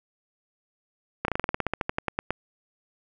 slowing click train, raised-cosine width 0.5 ms, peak -10 dBFS, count 17, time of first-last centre 1.25-2.306 s, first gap 32 ms, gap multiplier 1.09, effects none

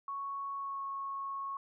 sine tone with pitch glide, 1108.7 to 1099.1 Hz, C#6 to C#6, 0 to -15 cents, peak -36 dBFS, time 0.08-1.57 s, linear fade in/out 2 ms, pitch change -15 cents, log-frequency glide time 0.56-0.81 s, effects none

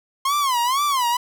45% pulse tone with vibrato, 1054 Hz, C6, 12 cents sharp, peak -18 dBFS, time 0.25-1.17 s, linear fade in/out 5 ms, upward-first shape sine, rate 2.1 Hz, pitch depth 190 cents each way, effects none

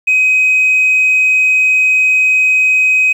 sine tone, 2523 Hz, D#7, 23 cents sharp, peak -6 dBFS, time 0.07-3.13 s, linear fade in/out 10 ms, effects tanh soft clip ceiling -5 dBFS + 7-bit

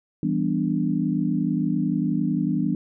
sine chord, E minor seventh, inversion none, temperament equal, 164.81 / 196 / 246.9 / 293.7 Hz, E3 / G3 / B3 / D4, 0 / 0 / 0 / 0 cents, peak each -26 dBFS, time 0.23-2.75 s, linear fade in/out 2 ms, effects none

